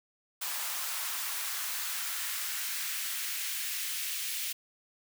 white noise with high-pass filter sweep, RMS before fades -35 dBFS, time 0.41-4.53 s, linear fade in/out 10 ms, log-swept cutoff 900 to 2500 Hz, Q 1.3, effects none

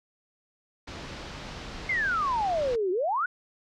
pink low-pass noise, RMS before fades -40 dBFS, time 0.87-2.76 s, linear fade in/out 10 ms, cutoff 5500 Hz, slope 24 dB/octave
sine exponential two-way sweep, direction down then up, 2166 to 351.9 to 1521 Hz, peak -24 dBFS, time 1.89-3.26 s, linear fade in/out 5 ms, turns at 2.91 s
effects none

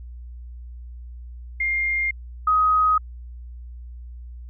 sine tone pair in turn, 2116 / 1258.2 Hz, C7 / D#6, +19 / +19 cents, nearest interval major sixth, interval 900 cents, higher first, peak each -20 / -15 dBFS, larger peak second, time 1.6-2.11 / 2.47-2.98 s, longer neither, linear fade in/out 5 ms, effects added 60 Hz sine -35 dBFS peak until 4.49 s

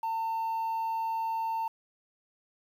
sine tone, 900 Hz, A5, 39 cents sharp, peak -26 dBFS, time 0.03-1.68 s, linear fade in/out 5 ms, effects tanh soft clip ceiling -28 dBFS + 9-bit

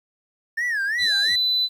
triangle tone with vibrato, 1760 Hz, A6, in tune, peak -19 dBFS, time 0.57-1.36 s, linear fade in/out 10 ms, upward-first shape sine, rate 2.9 Hz, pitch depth 190 cents each way
sine tone, 4000 Hz, B7, 21 cents sharp, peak -17 dBFS, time 0.98-1.69 s, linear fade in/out 50 ms
effects tanh soft clip ceiling -14 dBFS + 9-bit

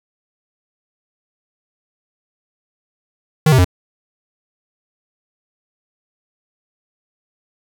square tone with pitch steps, 156 / 130.2 / 90.2 Hz, D#3 / C3 / F#2, +5 / -8 / -44 cents, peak -9 dBFS, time 3.46-3.646 s, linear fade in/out 5 ms, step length 62 ms, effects 8-bit

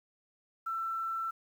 sine tone with quantisation, 1338 Hz, E6, 25 cents sharp, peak -32 dBFS, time 0.66-1.31 s, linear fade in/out 10 ms, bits 10, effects none

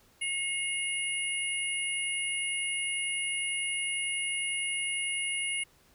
sine tone cluster, 2171 / 2832 / 10200 Hz, C#7 / F7 / D#9, -37 / +23 / +42 cents, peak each -33 / -35 / -34 dBFS, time 0.21-5.64 s, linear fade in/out 10 ms, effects pink hiss -63 dBFS RMS until 5.94 s

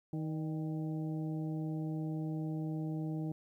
harmonic tone with a mistuned harmonic, 157.3 Hz, D#3, 19 cents sharp, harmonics 1 / 2 / 3 / 4 / 5, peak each -36 / -39 / -51 / -52 / -54 dBFS, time 0.13-3.32 s, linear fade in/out 2 ms, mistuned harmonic 4, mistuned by -57 cents, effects 12-bit

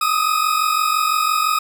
40% pulse tone pair together, 1232 / 1277.9 Hz, D#6 / D#6, -17 / +46 cents, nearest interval minor second, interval 63 cents, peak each -18 dBFS, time 0.01-1.59 s, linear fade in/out 5 ms, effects none

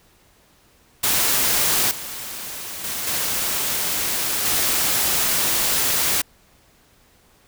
white noise with level steps, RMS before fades -19 / -32 / -27 / -23 / -20 dBFS, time 1.03-6.22 s, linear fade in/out 10 ms, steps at 1.91 / 2.84 / 3.07 / 4.45 s, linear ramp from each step 2 ms, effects pink hiss -56 dBFS RMS until 7.47 s

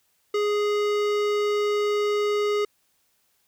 sine tone with hard clipping, 415.3 Hz, G#4, in tune, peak -23 dBFS, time 0.34-2.65 s, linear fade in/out 5 ms, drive 18 dB, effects white hiss -68 dBFS RMS until 3.47 s

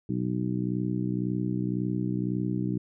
harmonic tone, 61.9 Hz, B1, 5 cents sharp, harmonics 2 / 3 / 4 / 5 / 6, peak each -31 / -30 / -36 / -32 / -39 dBFS, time 0.09-2.78 s, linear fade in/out 5 ms, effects none

